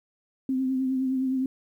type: tone with vibrato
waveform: sine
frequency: 261.6 Hz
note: C4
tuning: in tune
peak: -23 dBFS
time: 0.49-1.46 s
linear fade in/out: 2 ms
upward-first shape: triangle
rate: 9.7 Hz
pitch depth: 38 cents each way
effects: 10-bit